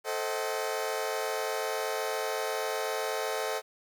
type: chord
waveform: sawtooth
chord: A diminished seventh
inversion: none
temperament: just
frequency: 440 / 528 / 633.6 / 760.3 Hz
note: A4 / C5 / Eb5 / Gb5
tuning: 0 / +16 / +31 / +47 cents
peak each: -30 / -32 / -32 / -34 dBFS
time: 0.04-3.62 s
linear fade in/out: 50 ms
effects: 10-bit